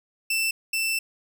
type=tone pair in turn; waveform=sawtooth; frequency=2667 / 2667 Hz; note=E7 / E7; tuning=+20 / +20 cents; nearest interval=unison; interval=0 cents; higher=neither; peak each=-19 / -20 dBFS; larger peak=first; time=0.3-0.51 / 0.73-0.99 s; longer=second; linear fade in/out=5 ms; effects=none